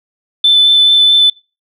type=tone with vibrato; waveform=sine; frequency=3520 Hz; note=A7; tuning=in tune; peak=-4 dBFS; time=0.44-1.3 s; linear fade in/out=5 ms; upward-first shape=sine; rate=4.6 Hz; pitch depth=9 cents each way; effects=noise-tail reverb RT60 0.3 s tail -23 dB re dry + tanh soft clip ceiling 0 dBFS